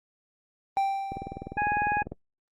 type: tone with exponential decay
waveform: triangle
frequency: 784 Hz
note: G5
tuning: in tune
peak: -19 dBFS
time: 0.77-1.88 s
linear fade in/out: 0 ms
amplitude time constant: 240 ms
type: click train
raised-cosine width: 2 ms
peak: -22 dBFS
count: 21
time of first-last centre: 1.12-2.12 s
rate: 20 Hz
type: harmonic tone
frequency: 830 Hz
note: G#5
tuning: 1 cent flat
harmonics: 1 / 2 / 3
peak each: -25 / -30 / -35 dBFS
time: 1.57-2.03 s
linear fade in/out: 10 ms
effects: noise-tail reverb RT60 0.1 s tail -25 dB re dry + Opus 32 kbps